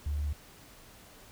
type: tone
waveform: sine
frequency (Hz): 73.42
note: D2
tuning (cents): 0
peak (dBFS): -28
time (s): 0.06-0.33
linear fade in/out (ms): 5
effects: tanh soft clip ceiling -25 dBFS + pink hiss -54 dBFS RMS until 1.31 s